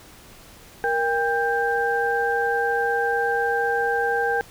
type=tone cluster; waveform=sine; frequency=468.6 / 800 / 1577 Hz; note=A#4 / G5 / G6; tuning=+9 / +35 / +10 cents; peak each=-24 dBFS; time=0.84-4.41 s; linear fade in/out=0 ms; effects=pink hiss -47 dBFS RMS until 4.5 s